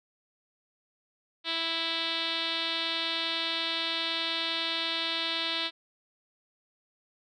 5% pulse tone with low-pass filter, 329.6 Hz, E4, in tune, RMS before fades -31 dBFS, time 1.44-5.71 s, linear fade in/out 50 ms, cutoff 3800 Hz, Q 4.6, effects none

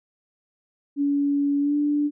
sine tone with pitch glide, 284.3 to 292.8 Hz, C#4 to D4, +44 to -5 cents, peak -19 dBFS, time 0.96-2.11 s, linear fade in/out 50 ms, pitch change +51 cents, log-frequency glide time 1.6-1.76 s, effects none

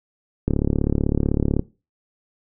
click train, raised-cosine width 3 ms, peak -6 dBFS, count 41, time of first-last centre 0.48-1.594 s, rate 35.9 Hz, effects noise-tail reverb RT60 0.3 s tail -20 dB re dry

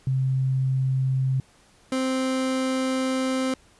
sine / 30% pulse tone pair in turn, 131.9 / 261.1 Hz, C3 / C4, +14 / -3 cents, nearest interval octave, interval 1183 cents, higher second, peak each -20 dBFS, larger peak neither, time 0.07-1.4 / 1.92-3.54 s, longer second, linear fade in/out 2 ms, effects pink hiss -57 dBFS RMS until 3.79 s + resampled to 24000 Hz

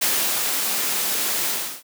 white noise with ADSR envelope, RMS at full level -20 dBFS, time 0.01-1.83 s, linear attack 14 ms, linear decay 360 ms, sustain -3 dB, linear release 340 ms, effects high-pass 200 Hz 12 dB/octave

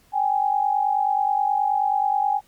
sine tone pair together, 784 / 833.4 Hz, G5 / G#5, 0 / +6 cents, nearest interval minor second, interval 106 cents, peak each -22 / -20 dBFS, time 0.12-2.41 s, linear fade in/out 50 ms, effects pink hiss -58 dBFS RMS until 2.47 s + MP3 96 kbps

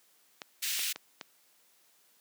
clicks, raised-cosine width 0.2 ms, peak -22 dBFS, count 4, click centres 0.418 / 0.793 / 0.96 / 1.212 s
pink high-pass noise, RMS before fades -33 dBFS, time 0.62-0.93 s, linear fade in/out 10 ms, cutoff 2200 Hz, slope 24 dB/octave
effects white hiss -66 dBFS RMS until 2.2 s + high-pass 200 Hz 12 dB/octave

